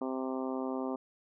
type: harmonic tone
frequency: 130.81 Hz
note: C3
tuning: in tune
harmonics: 2 / 3 / 4 / 5 / 6 / 7 / 8 / 9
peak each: -35 / -39 / -41 / -43 / -45 / -46 / -47 / -48 dBFS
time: 0.01-0.96 s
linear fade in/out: 5 ms
effects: none